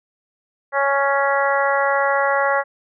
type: harmonic tone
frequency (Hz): 278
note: C#4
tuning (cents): +5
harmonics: 2 / 3 / 4 / 5 / 6 / 7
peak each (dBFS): -20 / -22 / -23 / -24 / -25 / -25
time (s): 0.72-2.64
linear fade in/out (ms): 50
effects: none